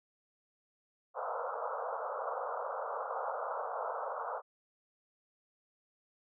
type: band-pass noise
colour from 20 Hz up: pink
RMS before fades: -38 dBFS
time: 1.14-4.42 s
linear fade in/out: 50 ms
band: 470 to 1400 Hz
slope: 96 dB/octave
effects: none